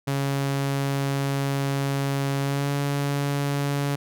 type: tone with pitch glide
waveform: sawtooth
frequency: 138.59 to 141.75 Hz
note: C#3 to C#3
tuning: 0 to +39 cents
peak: -19 dBFS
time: 0.07-3.96 s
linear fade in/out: 10 ms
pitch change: +39 cents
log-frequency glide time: 2.41-2.71 s
effects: none